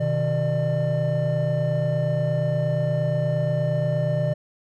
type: tone cluster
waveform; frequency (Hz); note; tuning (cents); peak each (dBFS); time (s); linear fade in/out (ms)
triangle; 127.3 / 155.8 / 599; C3 / D#3 / D5; -47 / +3 / +34; -22; 0-4.34; 10
effects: tanh soft clip ceiling -12 dBFS